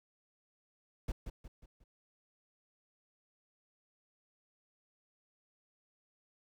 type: noise with echo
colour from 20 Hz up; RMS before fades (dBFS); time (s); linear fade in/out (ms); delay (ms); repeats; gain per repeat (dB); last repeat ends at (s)
brown; -35; 1.08-1.12; 5; 180; 4; -7; 1.84
effects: none